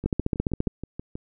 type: two click trains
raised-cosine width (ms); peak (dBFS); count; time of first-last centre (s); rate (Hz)
3; -10 / -20; 10 / 8; 0.06-0.672 / 0.04-1.155; 14.7 / 6.28
effects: none